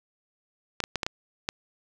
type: clicks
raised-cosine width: 0.2 ms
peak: -10 dBFS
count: 6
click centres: 0.803 / 0.839 / 0.957 / 1.032 / 1.065 / 1.489 s
effects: 8-bit